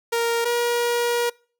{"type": "tone pair in turn", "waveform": "sawtooth", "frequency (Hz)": [466.2, 477.1], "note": ["A#4", "A#4"], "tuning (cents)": [0, 40], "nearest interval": "unison", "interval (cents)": 40, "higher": "second", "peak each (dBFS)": -16, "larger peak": "neither", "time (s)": [[0.12, 0.45], [0.45, 1.3]], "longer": "second", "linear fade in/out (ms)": 10, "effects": ["noise-tail reverb RT60 0.4 s tail -25 dB re dry"]}